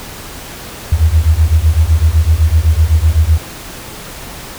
sine beating tone pair, 75.7 / 83.6 Hz, D#2 / E2, -47 / +25 cents, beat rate 7.9 Hz, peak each -10 dBFS, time 0.92-3.38 s, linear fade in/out 5 ms, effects pink hiss -29 dBFS RMS until 4.58 s

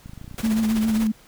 clicks, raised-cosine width 5 ms, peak -26 dBFS, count 10, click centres 0.06 / 0.095 / 0.134 / 0.177 / 0.214 / 0.244 / 0.279 / 0.313 / 0.344 / 0.405 s
pink noise with tremolo, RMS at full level -31 dBFS, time 0.38-1.07 s, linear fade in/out 0 ms, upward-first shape sine, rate 16 Hz, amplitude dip 65%
sine tone with vibrato, 220 Hz, A3, in tune, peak -18 dBFS, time 0.43-1.12 s, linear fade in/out 10 ms, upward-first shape sine, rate 7.3 Hz, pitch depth 36 cents each way
effects pink hiss -52 dBFS RMS until 1.27 s

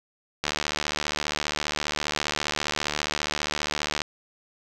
click train, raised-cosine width 0.2 ms, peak -8 dBFS, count 269, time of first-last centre 0.44-4.018 s, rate 74.9 Hz, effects none

